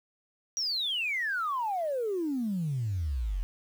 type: exponential sweep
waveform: sine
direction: down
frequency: 5810 to 41.2 Hz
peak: -27 dBFS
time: 0.57-3.43 s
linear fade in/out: 0 ms
effects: tanh soft clip ceiling -24 dBFS + 9-bit